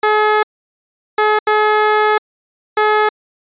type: tone bursts at uneven times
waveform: 15% pulse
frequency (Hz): 425.8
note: G#4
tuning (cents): +43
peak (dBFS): -4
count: 4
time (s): 0.03-0.43 / 1.18-1.39 / 1.47-2.18 / 2.77-3.09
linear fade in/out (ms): 5
effects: resampled to 8000 Hz